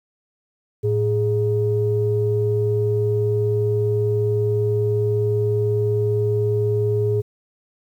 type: tone pair together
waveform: sine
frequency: 110 / 415.3 Hz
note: A2 / G#4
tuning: 0 / 0 cents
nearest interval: octave + major seventh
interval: 2300 cents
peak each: -19 dBFS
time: 0.83-7.22 s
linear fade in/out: 20 ms
effects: tanh soft clip ceiling -9 dBFS + 9-bit